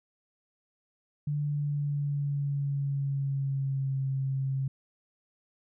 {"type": "tone with pitch glide", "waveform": "sine", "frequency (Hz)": [146.83, 134.64], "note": ["D3", "C3"], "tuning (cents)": [0, 50], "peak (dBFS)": -27, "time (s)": [1.27, 4.68], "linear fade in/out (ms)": 5, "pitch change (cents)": -150, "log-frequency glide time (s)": [1.39, 4.02], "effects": []}